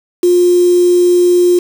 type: tone with quantisation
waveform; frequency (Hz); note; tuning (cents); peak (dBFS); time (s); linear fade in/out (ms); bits
sine; 354.8; F4; +27; -6; 0.23-1.59; 5; 4
effects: none